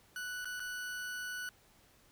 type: tone with dropouts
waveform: 40% pulse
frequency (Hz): 1481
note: F#6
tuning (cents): +1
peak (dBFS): -38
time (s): 0.16-1.49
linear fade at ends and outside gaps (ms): 1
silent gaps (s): 0.446-0.455 / 0.596-0.602
effects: pink hiss -65 dBFS RMS until 2.11 s